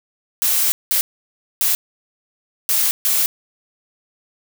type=noise bursts at uneven times; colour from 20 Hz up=blue; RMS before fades=-17 dBFS; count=5; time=0.42-0.72 / 0.91-1.01 / 1.61-1.75 / 2.69-2.91 / 3.05-3.26 s; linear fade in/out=0 ms; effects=none